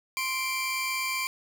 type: tone pair together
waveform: sawtooth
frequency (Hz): 1047.2 / 2349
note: C6 / D7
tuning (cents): +1 / 0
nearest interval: octave + major second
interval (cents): 1399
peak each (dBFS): -29 / -26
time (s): 0.17-1.27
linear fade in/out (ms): 0
effects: none